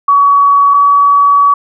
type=tone pair in turn; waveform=sine; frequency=1130 / 1136.3 Hz; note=C#6 / C#6; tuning=+33 / +43 cents; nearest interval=unison; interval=10 cents; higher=second; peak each=-4 dBFS; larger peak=neither; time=0.08-0.74 / 0.74-1.54 s; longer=second; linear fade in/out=5 ms; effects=none